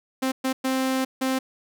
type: tone bursts at uneven times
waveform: sawtooth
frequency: 262.3 Hz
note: C4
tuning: 4 cents sharp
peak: -18 dBFS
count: 4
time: 0.22-0.32 / 0.44-0.53 / 0.64-1.05 / 1.21-1.39 s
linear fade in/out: 10 ms
effects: none